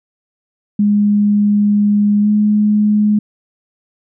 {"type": "tone with pitch glide", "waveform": "sine", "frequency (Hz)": [206.3, 209.9], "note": ["G#3", "G#3"], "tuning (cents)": [-11, 19], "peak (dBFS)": -9, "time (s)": [0.79, 3.19], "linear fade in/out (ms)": 5, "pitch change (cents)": 30, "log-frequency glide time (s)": [2.21, 2.28], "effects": []}